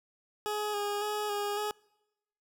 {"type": "tone with vibrato", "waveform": "20% pulse", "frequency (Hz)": 415.3, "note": "G#4", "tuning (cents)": 0, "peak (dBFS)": -26, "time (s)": [0.46, 1.71], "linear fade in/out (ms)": 0, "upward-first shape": "square", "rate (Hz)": 1.8, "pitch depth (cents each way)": 21, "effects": ["noise-tail reverb RT60 0.9 s tail -25 dB re dry"]}